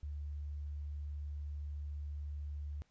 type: tone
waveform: sine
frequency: 73.2 Hz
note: D2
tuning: 5 cents flat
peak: -39 dBFS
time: 0.03-2.82 s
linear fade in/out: 0 ms
effects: pink hiss -75 dBFS RMS until 2.9 s + resampled to 16000 Hz